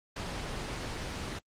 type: noise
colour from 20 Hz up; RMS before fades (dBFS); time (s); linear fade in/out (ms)
pink; -36; 0.16-1.39; 5
effects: low-pass 6000 Hz 12 dB/octave + Opus 24 kbps